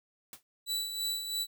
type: noise with exponential decay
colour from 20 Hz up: white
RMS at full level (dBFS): -42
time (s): 0.33-0.43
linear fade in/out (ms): 1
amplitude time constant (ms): 21
type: tone with tremolo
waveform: sawtooth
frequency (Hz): 3951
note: B7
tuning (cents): 0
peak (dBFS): -27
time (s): 0.66-1.47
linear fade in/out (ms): 50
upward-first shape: sine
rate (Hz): 3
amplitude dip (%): 55
effects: none